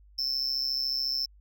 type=tone with amplitude modulation; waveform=triangle; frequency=5300 Hz; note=E8; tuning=9 cents sharp; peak=-22 dBFS; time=0.18-1.26 s; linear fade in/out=10 ms; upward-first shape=sine; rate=134 Hz; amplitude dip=90%; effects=added 50 Hz sine -53 dBFS peak until 1.4 s